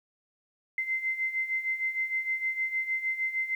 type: beating tone pair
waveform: sine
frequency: 2069 / 2075.5 Hz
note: C7 / C7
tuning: -20 / -15 cents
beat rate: 6.5 Hz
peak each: -34 / -29 dBFS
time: 0.78-3.55 s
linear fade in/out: 2 ms
effects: 10-bit